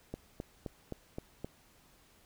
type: click train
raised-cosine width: 2 ms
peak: -25 dBFS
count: 6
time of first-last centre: 0.14-1.445 s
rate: 3.83 Hz
effects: pink hiss -64 dBFS RMS until 2.25 s